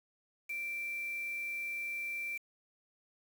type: tone with quantisation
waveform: sine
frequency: 2349 Hz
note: D7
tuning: in tune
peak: -36 dBFS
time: 0.49-2.38 s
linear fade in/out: 10 ms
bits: 8
effects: none